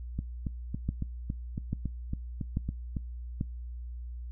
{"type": "two click trains", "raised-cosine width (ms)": 5, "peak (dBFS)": [-20, -17], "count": [11, 4], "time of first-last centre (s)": [[0.19, 2.968], [0.89, 3.411]], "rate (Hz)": [3.6, 1.19], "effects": ["noise-tail reverb RT60 0.2 s tail -24 dB re dry", "added 60 Hz sine -37 dBFS peak until 4.31 s"]}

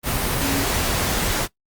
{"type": "tone in noise", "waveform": "sine", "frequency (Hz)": 275.7, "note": "C#4", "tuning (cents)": -9, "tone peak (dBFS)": -24, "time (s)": [0.4, 0.67], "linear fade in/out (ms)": 50, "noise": "pink", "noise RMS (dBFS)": -22, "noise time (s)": [0.03, 1.48], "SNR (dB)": -5, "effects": ["noise-tail reverb RT60 0.1 s tail -19 dB re dry", "Opus 32 kbps"]}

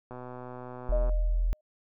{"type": "click train", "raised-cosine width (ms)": 1, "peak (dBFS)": -28, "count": 124, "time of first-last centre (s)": [0.11, 1.094], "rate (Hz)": 125}
{"type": "tone", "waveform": "sine", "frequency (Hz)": 41.9, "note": "E1", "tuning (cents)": 29, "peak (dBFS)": -23, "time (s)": [0.89, 1.53], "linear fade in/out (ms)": 0}
{"type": "tone with exponential decay", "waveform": "sine", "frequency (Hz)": 612, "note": "D#5", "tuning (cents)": -29, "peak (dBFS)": -26, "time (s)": [0.92, 1.61], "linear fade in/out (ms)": 5, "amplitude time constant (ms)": 150}
{"effects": []}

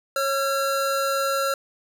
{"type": "tone pair together", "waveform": "square", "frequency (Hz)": [548, 1361.5], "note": ["C#5", "F6"], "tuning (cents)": [-20, -44], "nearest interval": "octave + major third", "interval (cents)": 1576, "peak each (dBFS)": -25, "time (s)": [0.16, 1.54], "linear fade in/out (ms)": 2, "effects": []}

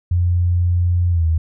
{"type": "tone with pitch glide", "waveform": "sine", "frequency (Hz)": [88, 80.7], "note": ["F2", "E2"], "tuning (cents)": [14, -36], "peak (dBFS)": -13, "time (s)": [0.11, 1.38], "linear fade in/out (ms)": 5, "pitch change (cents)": -150, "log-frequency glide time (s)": [1.1, 1.26], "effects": []}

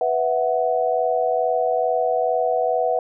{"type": "chord", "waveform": "sine", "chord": "B suspended fourth", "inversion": "none", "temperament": "just", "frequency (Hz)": [493.9, 658.5, 740.8], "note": ["B4", "E5", "F#5"], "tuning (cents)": [0, -2, 2], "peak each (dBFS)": -22, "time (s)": [0.01, 2.99], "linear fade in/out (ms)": 2, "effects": []}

